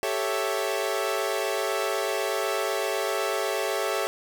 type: chord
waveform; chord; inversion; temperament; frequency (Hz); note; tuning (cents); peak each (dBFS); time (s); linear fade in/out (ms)
sawtooth; A dominant seventh; third; equal; 392 / 440 / 554.4 / 659.3; G4 / A4 / C#5 / E5; 0 / 0 / 0 / 0; -27; 0.03-4.07; 0
effects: none